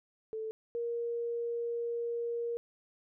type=tone pair in turn; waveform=sine; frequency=440 / 470 Hz; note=A4 / A#4; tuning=0 / +14 cents; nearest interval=minor second; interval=114 cents; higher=second; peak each=-35 / -32 dBFS; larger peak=second; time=0.33-0.51 / 0.75-2.57 s; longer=second; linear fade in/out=0 ms; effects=none